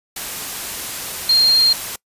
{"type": "tone in noise", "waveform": "sine", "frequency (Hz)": 4208, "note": "C8", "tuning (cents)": 9, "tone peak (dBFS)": -10, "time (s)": [1.29, 1.73], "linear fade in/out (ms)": 5, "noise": "white", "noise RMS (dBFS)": -27, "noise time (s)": [0.16, 1.96], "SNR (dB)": 14, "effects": ["noise-tail reverb RT60 0.1 s tail -24 dB re dry", "resampled to 32000 Hz"]}